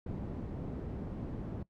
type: low-pass noise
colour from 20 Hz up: white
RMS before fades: -40 dBFS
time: 0.06-1.63 s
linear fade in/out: 5 ms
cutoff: 250 Hz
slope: 12 dB/octave
effects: noise-tail reverb RT60 0.1 s tail -19 dB re dry